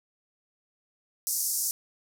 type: band-pass noise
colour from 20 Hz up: white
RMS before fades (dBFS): -29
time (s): 1.27-1.71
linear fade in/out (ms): 0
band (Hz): 5200 to 14000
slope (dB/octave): 48
effects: none